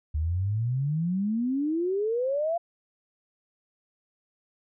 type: exponential sweep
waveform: sine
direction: up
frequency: 73.42 to 698.5 Hz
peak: -24 dBFS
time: 0.14-2.58 s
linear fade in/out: 10 ms
effects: none